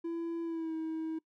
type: tone with pitch glide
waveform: triangle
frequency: 334.7 to 320 Hz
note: E4 to D#4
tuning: +26 to +49 cents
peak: -31 dBFS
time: 0.04-1.19 s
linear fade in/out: 10 ms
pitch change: -77 cents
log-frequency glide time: 0.43-0.74 s
effects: noise-tail reverb RT60 0.1 s tail -23 dB re dry + tanh soft clip ceiling -27 dBFS